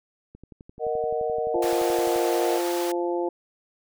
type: click train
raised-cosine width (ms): 3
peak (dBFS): -31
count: 22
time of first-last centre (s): 0.35-2.16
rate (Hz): 11.6
type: chord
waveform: sine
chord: D# minor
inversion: second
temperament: equal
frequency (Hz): 466.2 / 622.3 / 740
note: A#4 / D#5 / F#5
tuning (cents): 0 / 0 / 0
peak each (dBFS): -26 / -29 / -30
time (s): 0.79-2.61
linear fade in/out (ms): 50
type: harmonic tone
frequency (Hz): 173.9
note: F3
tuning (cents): -7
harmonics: 2 / 3 / 4 / 5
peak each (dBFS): -25 / -30 / -34 / -33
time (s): 1.54-3.29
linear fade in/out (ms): 5
type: high-pass noise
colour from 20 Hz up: pink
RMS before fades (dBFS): -35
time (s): 1.62-2.92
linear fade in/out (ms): 5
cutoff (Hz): 710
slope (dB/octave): 48
effects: none

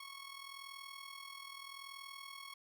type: tone with amplitude modulation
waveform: 15% pulse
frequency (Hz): 1100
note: C#6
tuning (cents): -14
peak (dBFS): -39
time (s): 0-2.54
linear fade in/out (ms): 5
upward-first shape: sine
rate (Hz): 40.8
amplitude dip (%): 65
effects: none

